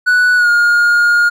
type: tone with pitch glide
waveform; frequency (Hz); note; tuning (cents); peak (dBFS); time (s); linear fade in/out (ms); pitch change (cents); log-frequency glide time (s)
triangle; 1479 to 1423.7; F#6 to F6; -1 to +33; -6; 0.06-1.3; 20; -66; 0.36-0.49
effects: none